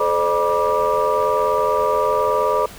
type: tone cluster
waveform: sine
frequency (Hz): 431.3 / 521 / 600 / 968 / 1179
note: A4 / C5 / D5 / B5 / D6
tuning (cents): -35 / -7 / +37 / -35 / +6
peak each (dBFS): -21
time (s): 0-2.66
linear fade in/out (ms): 5
effects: tanh soft clip ceiling -8 dBFS + pink hiss -39 dBFS RMS until 2.78 s